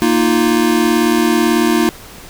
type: chord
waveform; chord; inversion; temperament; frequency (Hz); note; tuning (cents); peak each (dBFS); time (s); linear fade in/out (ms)
square; Bb suspended fourth; none; equal; 233.1 / 311.1 / 349.2; Bb3 / Eb4 / F4; 0 / 0 / 0; -16; 0.02-1.89; 0
effects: pink hiss -36 dBFS RMS until 2.29 s